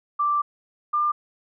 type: tone pair in turn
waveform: sine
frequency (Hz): 1174.7 / 1197.3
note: D6 / D6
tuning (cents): 0 / +33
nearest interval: unison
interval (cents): 33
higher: second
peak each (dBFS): -19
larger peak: neither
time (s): 0.19-0.42 / 0.93-1.12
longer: first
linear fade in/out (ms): 10
effects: none